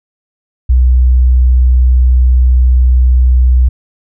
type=tone; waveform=sine; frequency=62.6 Hz; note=B1; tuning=24 cents sharp; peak=-4 dBFS; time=0.69-3.69 s; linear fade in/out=10 ms; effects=none